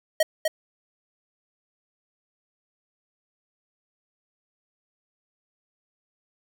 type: tone with echo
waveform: square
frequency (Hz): 631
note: D#5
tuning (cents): +24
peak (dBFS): -17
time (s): 0.2-0.23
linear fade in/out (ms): 5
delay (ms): 250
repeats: 1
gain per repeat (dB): -4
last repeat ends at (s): 0.48
effects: none